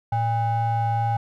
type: ring-modulated tone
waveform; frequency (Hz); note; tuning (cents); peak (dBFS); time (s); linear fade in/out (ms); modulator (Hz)
triangle; 347.8; F4; -7; -15; 0.12-1.17; 5; 460
effects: none